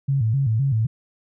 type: tone with vibrato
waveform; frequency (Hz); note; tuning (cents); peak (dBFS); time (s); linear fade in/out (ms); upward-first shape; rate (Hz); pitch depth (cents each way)
sine; 123.47; B2; 0; -17; 0.08-0.87; 10; square; 3.9; 190
effects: none